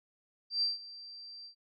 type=tone with ADSR envelope; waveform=sine; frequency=4699 Hz; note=D8; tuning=in tune; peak=-26 dBFS; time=0.5-1.55 s; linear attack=120 ms; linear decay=160 ms; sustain=-19 dB; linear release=96 ms; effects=none